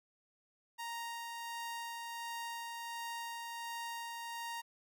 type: tone with tremolo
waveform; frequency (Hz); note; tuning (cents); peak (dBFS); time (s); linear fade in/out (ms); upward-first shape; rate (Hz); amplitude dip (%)
sawtooth; 932.3; A#5; 0; -36; 0.78-4.62; 20; sine; 1.4; 25
effects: none